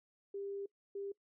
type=tone bursts at uneven times; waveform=sine; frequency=398.2 Hz; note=G4; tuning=27 cents sharp; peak=-39 dBFS; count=2; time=0.34-0.66 / 0.95-1.12 s; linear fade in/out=5 ms; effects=noise-tail reverb RT60 0.1 s tail -22 dB re dry